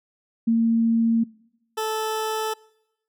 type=tone pair in turn; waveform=sine / 20% pulse; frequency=228.6 / 437.3 Hz; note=A#3 / A4; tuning=-34 / -11 cents; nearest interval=major seventh; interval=1123 cents; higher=second; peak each=-16 / -19 dBFS; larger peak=first; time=0.47-1.24 / 1.77-2.54 s; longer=neither; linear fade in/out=10 ms; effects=noise-tail reverb RT60 0.9 s tail -24 dB re dry